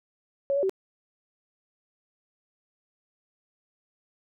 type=tone with pitch steps; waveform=sine; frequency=555 / 566 / 383.2 Hz; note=C#5 / C#5 / G4; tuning=+2 / +36 / -39 cents; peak=-22 dBFS; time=0.5-0.695 s; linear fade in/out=0 ms; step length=65 ms; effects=none